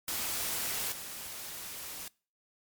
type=noise with level steps; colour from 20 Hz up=white; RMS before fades=-34 / -42 dBFS; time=0.08-2.08 s; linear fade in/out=2 ms; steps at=0.92 s; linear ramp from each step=2 ms; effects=noise-tail reverb RT60 0.4 s tail -25 dB re dry + MP3 96 kbps